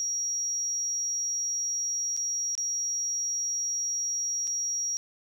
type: tone with dropouts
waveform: sine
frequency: 5680 Hz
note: F8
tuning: 28 cents sharp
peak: -27 dBFS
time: 0-4.97 s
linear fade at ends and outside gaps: 0 ms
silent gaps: 2.166-2.174 / 2.552-2.578 / 4.472-4.476 s
effects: 9-bit